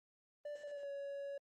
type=tone with pitch glide; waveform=triangle; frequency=587.3 to 560.8 Hz; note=D5 to C#5; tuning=0 to +20 cents; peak=-40 dBFS; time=0.45-1.38 s; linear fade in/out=5 ms; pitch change=-80 cents; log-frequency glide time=0.62-0.89 s; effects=Opus 32 kbps